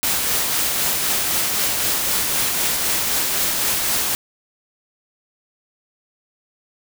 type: noise with tremolo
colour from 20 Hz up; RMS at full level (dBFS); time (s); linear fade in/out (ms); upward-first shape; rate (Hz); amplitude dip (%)
white; -19; 0.03-4.15; 0; triangle; 3.9; 30
effects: none